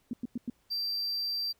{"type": "tone bursts", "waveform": "sine", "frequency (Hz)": 239.8, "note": "A#3", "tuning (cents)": 49, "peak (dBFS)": -30, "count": 4, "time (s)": [0.11, 0.499], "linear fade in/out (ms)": 2, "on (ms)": 23, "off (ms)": 99}
{"type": "tone", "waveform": "triangle", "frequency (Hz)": 4699, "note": "D8", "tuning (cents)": 0, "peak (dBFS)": -29, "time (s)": [0.7, 1.53], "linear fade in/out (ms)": 20}
{"effects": ["pink hiss -70 dBFS RMS until 1.59 s"]}